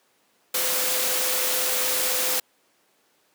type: tone in noise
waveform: sine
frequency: 509 Hz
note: C5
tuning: 48 cents flat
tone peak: -33 dBFS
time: 0.54-2.4 s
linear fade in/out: 5 ms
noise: white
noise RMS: -24 dBFS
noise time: 0.54-2.4 s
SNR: -12 dB
effects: pink hiss -64 dBFS RMS until 3.34 s + high-pass 300 Hz 12 dB/octave